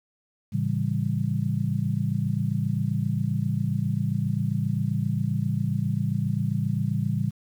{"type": "chord", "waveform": "sine", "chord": "A dominant seventh", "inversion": "none", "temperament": "just", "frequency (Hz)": [110, 137.5, 165, 198], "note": ["A2", "C#3", "E3", "G3"], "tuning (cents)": [0, -14, 2, 18], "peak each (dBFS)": [-28, -27, -30, -29], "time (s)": [0.52, 7.31], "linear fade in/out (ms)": 20, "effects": ["9-bit"]}